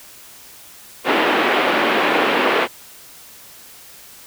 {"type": "band-pass noise", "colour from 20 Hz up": "pink", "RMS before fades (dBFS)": -17, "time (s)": [1.04, 2.68], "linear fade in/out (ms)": 50, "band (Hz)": [280, 3000], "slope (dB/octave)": 24, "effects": ["white hiss -42 dBFS RMS until 4.26 s"]}